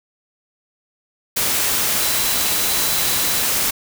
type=tone in noise; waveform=sine; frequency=3985 Hz; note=B7; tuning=15 cents sharp; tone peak=-29 dBFS; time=2-3.43 s; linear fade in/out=10 ms; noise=white; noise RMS=-19 dBFS; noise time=1.36-3.71 s; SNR=-13 dB; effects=none